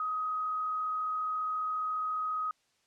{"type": "tone with frequency modulation", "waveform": "sine", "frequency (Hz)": 1259, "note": "D#6", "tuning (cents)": 20, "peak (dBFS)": -30, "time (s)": [0, 2.51], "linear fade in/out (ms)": 2, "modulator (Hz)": 34.6, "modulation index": 0.3, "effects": ["white hiss -72 dBFS RMS until 2.86 s", "low-pass 7000 Hz 12 dB/octave"]}